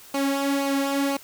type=tone with flanger; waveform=sawtooth; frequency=277.2 Hz; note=C#4; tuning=in tune; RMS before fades=-24 dBFS; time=0.14-1.17 s; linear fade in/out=5 ms; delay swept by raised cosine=0.55 to 3.15 ms; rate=2 Hz; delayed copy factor=-0.6; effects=white hiss -47 dBFS RMS until 1.23 s